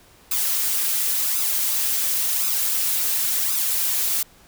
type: noise with flanger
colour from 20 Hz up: blue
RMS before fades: -22 dBFS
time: 0.31-4.23 s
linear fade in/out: 5 ms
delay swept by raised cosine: 0.79 to 6.79 ms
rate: 0.93 Hz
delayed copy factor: +0.7
effects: pink hiss -52 dBFS RMS until 4.47 s